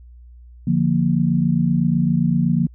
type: chord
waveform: sine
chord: Bb major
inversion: first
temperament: equal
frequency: 146.83 / 174.61 / 233.1 Hz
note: D3 / F3 / Bb3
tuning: 0 / 0 / 0 cents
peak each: -20 / -18 / -20 dBFS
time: 0.67-2.67 s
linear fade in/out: 5 ms
effects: added 60 Hz sine -40 dBFS peak until 2.74 s